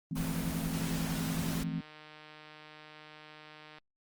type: chord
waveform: sine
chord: F major seventh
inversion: third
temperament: just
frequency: 163.7 / 174.61 / 218.3 / 261.9 Hz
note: E3 / F3 / A3 / C4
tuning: -12 / 0 / -13 / +2 cents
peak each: -35 / -41 / -40 / -39 dBFS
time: 0.11-1.81 s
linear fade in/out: 5 ms
type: noise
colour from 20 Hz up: pink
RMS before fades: -39 dBFS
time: 0.15-1.64 s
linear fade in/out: 20 ms
type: click train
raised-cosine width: 0.3 ms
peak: -35 dBFS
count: 329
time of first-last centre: 1.64-3.784 s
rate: 153 Hz
effects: Opus 24 kbps